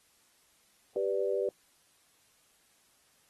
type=chord; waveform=sine; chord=G major; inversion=none; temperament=equal; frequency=392 / 493.9 / 587.3 Hz; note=G4 / B4 / D5; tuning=0 / 0 / 0 cents; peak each=-31 / -32 / -34 dBFS; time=0.96-1.49 s; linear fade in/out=2 ms; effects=white hiss -67 dBFS RMS until 3.29 s + AAC 32 kbps